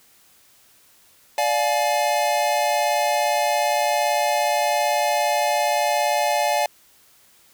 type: chord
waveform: square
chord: D diminished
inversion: none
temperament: just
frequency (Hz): 587.3 / 704.8 / 845.8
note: D5 / F5 / Ab5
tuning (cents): 0 / +16 / +31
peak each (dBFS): -24 / -24 / -23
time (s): 1.38-6.66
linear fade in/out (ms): 2
effects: white hiss -55 dBFS RMS until 7.53 s